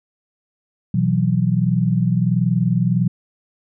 sine chord, B suspended fourth, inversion none, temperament equal, 123.47 / 164.81 / 185 Hz, B2 / E3 / F#3, 0 / 0 / 0 cents, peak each -19 dBFS, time 0.94-3.08 s, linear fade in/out 5 ms, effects none

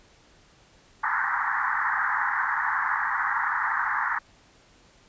white band-pass noise, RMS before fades -26 dBFS, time 1.03-4.19 s, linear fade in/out 10 ms, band 820 to 1900 Hz, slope 96 dB/octave, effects pink hiss -57 dBFS RMS until 5.08 s + resampled to 16000 Hz

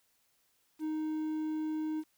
triangle tone with quantisation, 311.1 Hz, D#4, in tune, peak -30 dBFS, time 0.79-2.04 s, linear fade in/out 50 ms, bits 10, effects white hiss -73 dBFS RMS until 2.17 s

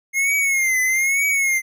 square tone with vibrato, 2140 Hz, C7, 38 cents sharp, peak -17 dBFS, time 0.13-1.62 s, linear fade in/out 50 ms, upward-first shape triangle, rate 1.1 Hz, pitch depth 110 cents each way, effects none

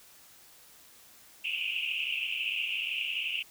white band-pass noise, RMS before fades -33 dBFS, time 1.44-3.43 s, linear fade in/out 10 ms, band 2500 to 2900 Hz, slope 96 dB/octave, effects white hiss -56 dBFS RMS until 3.5 s

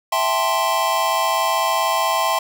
square chord, A minor seventh, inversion second, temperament equal, 659.3 / 784 / 880 / 1046.5 Hz, E5 / G5 / A5 / C6, 0 / 0 / 0 / 0 cents, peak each -24 / -25 / -25 / -21 dBFS, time 0.12-2.39 s, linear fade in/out 5 ms, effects none

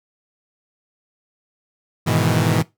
sawtooth chord, E major seventh, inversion first, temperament equal, 103.83 / 123.47 / 155.56 / 164.81 Hz, G#2 / B2 / D#3 / E3, 0 / 0 / 0 / 0 cents, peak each -17 dBFS, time 2.06-2.63 s, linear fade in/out 20 ms, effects noise-tail reverb RT60 0.2 s tail -20 dB re dry

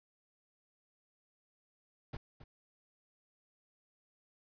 brown noise with echo, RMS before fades -42 dBFS, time 2.13-2.17 s, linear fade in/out 5 ms, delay 270 ms, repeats 1, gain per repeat -12 dB, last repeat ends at 2.44 s, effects resampled to 11025 Hz

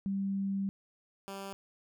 sine / 10% pulse tone pair in turn, 196 / 196 Hz, G3 / G3, 0 / 0 cents, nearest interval unison, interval 0 cents, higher neither, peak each -30 / -32 dBFS, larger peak first, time 0.06-0.69 / 1.28-1.53 s, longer first, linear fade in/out 0 ms, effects none

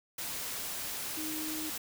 sine tone in noise, 311.1 Hz, D#4, in tune, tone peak -38 dBFS, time 1.17-1.7 s, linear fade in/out 5 ms, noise white, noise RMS -38 dBFS, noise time 0.18-1.78 s, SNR -3 dB, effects none

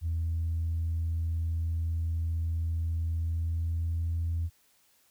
sine tone with pitch glide, 82.41 to 83.46 Hz, E2 to E2, 0 to +22 cents, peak -26 dBFS, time 0.01-4.5 s, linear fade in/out 50 ms, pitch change +22 cents, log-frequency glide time 3.19-4.21 s, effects tanh soft clip ceiling -24 dBFS + white hiss -66 dBFS RMS until 5.1 s

